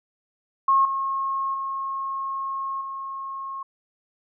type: tone with level steps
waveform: sine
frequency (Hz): 1083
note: C#6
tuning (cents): -41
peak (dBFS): -15 / -23 / -26 / -30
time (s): 0.68-3.63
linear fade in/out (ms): 5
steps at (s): 0.85 / 1.54 / 2.81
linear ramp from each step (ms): 2
effects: none